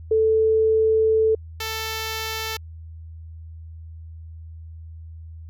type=tone pair in turn; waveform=sine / 5% pulse; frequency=440 / 442.5 Hz; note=A4 / A4; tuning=0 / +10 cents; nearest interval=unison; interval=10 cents; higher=second; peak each=-15 dBFS; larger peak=neither; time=0.11-1.35 / 1.6-2.57 s; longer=first; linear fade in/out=5 ms; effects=added 81 Hz sine -36 dBFS peak until 5.49 s